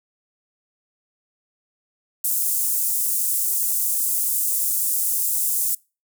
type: high-pass noise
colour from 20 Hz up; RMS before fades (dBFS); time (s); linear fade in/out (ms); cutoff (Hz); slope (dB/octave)
pink; -22; 2.24-5.75; 5; 8500; 24
effects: noise-tail reverb RT60 0.3 s tail -25 dB re dry